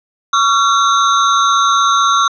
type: ring-modulated tone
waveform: square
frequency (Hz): 1244.5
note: D#6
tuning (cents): 0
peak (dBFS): -7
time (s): 0.33-2.28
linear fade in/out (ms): 5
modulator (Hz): 118
effects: resampled to 16000 Hz